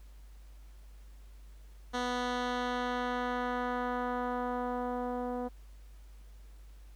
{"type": "tone with low-pass filter sweep", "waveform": "10% pulse", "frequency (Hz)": 246.9, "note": "B3", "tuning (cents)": 0, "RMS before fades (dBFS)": -34, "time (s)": [1.93, 5.49], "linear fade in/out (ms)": 20, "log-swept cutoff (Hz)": [5300, 600], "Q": 0.9, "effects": ["added 50 Hz sine -49 dBFS peak until 6.95 s", "pink hiss -66 dBFS RMS until 6.95 s"]}